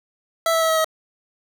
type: tone with pitch steps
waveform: 25% pulse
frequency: 659.3 / 653.6 / 648 / 642.4 / 636.8 Hz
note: E5 / E5 / E5 / E5 / D#5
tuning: 0 / -15 / -30 / -45 / +40 cents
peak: -13 dBFS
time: 0.46-0.845 s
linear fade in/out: 2 ms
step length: 77 ms
effects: none